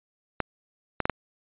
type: clicks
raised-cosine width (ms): 0.5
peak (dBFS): -9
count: 4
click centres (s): 0.403 / 1.003 / 1.055 / 1.097
effects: resampled to 8000 Hz